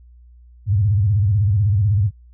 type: tone with vibrato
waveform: sine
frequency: 101.4 Hz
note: G#2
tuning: 41 cents flat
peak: -13 dBFS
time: 0.66-2.11 s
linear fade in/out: 50 ms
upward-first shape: square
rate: 16 Hz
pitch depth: 140 cents each way
effects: added 60 Hz sine -43 dBFS peak until 2.33 s